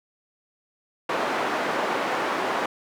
white band-pass noise, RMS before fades -26 dBFS, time 1.09-2.66 s, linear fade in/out 5 ms, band 320 to 1200 Hz, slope 12 dB/octave, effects none

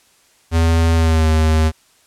square tone with pitch glide, 82.41 to 78.92 Hz, E2 to D#2, 0 to +25 cents, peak -12 dBFS, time 0.51-1.72 s, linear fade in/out 50 ms, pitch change -75 cents, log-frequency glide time 0.94-1.28 s, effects white hiss -54 dBFS RMS until 2.06 s + low-pass 10000 Hz 12 dB/octave

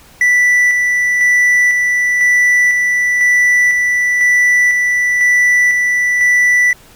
triangle tone with tremolo, 1971 Hz, B6, 4 cents flat, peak -6 dBFS, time 0.21-6.73 s, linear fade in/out 2 ms, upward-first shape square, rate 1 Hz, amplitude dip 30%, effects pink hiss -43 dBFS RMS until 6.95 s

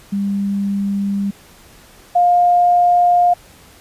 sine tone pair in turn, 199.4 / 706.9 Hz, G3 / F5, +30 / +21 cents, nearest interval octave + minor seventh, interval 2191 cents, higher second, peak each -16 / -9 dBFS, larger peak second, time 0.12-1.31 / 2.15-3.34 s, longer neither, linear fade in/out 10 ms, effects pink hiss -45 dBFS RMS until 3.8 s + resampled to 32000 Hz

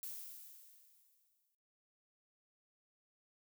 violet noise with exponential decay, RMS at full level -44 dBFS, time 0.03-1.55 s, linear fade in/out 1 ms, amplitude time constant 330 ms, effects noise-tail reverb RT60 0.9 s tail -22 dB re dry

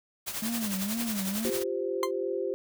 white noise with tremolo, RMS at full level -32 dBFS, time 0.26-1.64 s, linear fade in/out 20 ms, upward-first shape triangle, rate 11 Hz, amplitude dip 70%
triangle tone with vibrato, 211.9 Hz, G#3, 35 cents sharp, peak -28 dBFS, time 0.42-1.5 s, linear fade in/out 5 ms, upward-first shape sine, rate 2.1 Hz, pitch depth 180 cents each way
sine chord, F suspended second, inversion none, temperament equal with one note detuned, 349.2 / 392 / 518.7 Hz, F4 / G4 / C5, 0 / 0 / -15 cents, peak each -34 / -31 / -33 dBFS, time 1.45-2.54 s, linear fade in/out 0 ms
40% pulse tone with exponential decay, 1045 Hz, C6, 2 cents flat, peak -22 dBFS, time 2.03-2.11 s, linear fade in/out 1 ms, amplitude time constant 17 ms
effects none

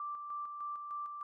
sine tone with tremolo, 1174.7 Hz, D6, in tune, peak -37 dBFS, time 0-1.23 s, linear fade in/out 2 ms, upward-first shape square, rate 3.3 Hz, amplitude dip 40%, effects none

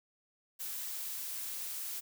blue noise, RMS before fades -40 dBFS, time 0.59-2.01 s, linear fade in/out 20 ms, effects none

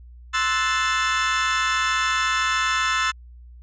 30% pulse chord, F# half-diminished seventh, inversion second, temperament equal, 1046.5 / 1318.5 / 1480 / 1760 Hz, C6 / E6 / F#6 / A6, 0 / 0 / 0 / 0 cents, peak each -24 / -21 / -26 / -22 dBFS, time 0.33-3.12 s, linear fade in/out 20 ms, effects added 60 Hz sine -41 dBFS peak until 3.62 s + resampled to 16000 Hz

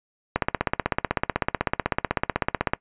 click train, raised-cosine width 0.5 ms, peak -5 dBFS, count 39, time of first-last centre 0.36-2.735 s, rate 16 Hz, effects noise-tail reverb RT60 0.1 s tail -21 dB re dry + resampled to 8000 Hz

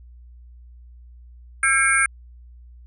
sine tone cluster, 1338 / 1606 / 2169 / 2355 / 9300 Hz, E6 / G6 / C#7 / D7 / D9, +25 / +41 / -38 / +4 / -18 cents, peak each -23 / -19 / -21 / -27 / -23 dBFS, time 1.63-2.06 s, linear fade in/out 2 ms, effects added 60 Hz sine -42 dBFS peak until 2.86 s

